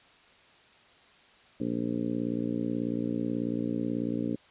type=harmonic tone; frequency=58.27 Hz; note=A#1; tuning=in tune; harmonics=2 / 3 / 4 / 5 / 6 / 7 / 8 / 9; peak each=-40 / -38 / -32 / -32 / -43 / -40 / -42 / -43 dBFS; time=1.6-4.36 s; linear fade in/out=5 ms; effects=white hiss -58 dBFS RMS until 4.5 s + resampled to 8000 Hz